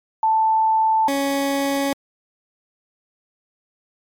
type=tone pair in turn; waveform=sine / 20% pulse; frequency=882 / 277.8 Hz; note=A5 / C#4; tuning=+4 / +4 cents; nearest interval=octave + minor sixth; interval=2000 cents; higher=first; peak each=-14 dBFS; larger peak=neither; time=0.23-1.08 / 1.08-1.93 s; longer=neither; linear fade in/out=2 ms; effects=MP3 96 kbps